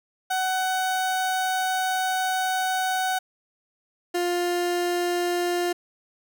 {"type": "tone pair in turn", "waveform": "30% pulse", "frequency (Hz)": [749, 351.6], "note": ["F#5", "F4"], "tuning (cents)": [21, 12], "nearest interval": "octave + minor second", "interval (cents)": 1309, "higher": "first", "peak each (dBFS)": -20, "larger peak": "neither", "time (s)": [[0.3, 3.19], [4.14, 5.73]], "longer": "first", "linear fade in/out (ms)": 10, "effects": []}